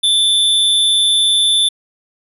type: tone with amplitude modulation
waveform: square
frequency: 3520 Hz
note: A7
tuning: in tune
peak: -9 dBFS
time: 0.03-1.69 s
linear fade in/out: 10 ms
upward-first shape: sine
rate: 197 Hz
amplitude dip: 45%
effects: resampled to 32000 Hz